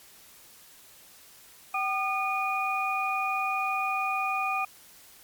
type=tone cluster; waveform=sine; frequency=767 / 1214 / 2452 Hz; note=G5 / D#6 / D#7; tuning=-38 / -43 / -26 cents; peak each=-30 dBFS; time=1.74-4.65 s; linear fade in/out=5 ms; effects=white hiss -53 dBFS RMS until 5.23 s + MP3 96 kbps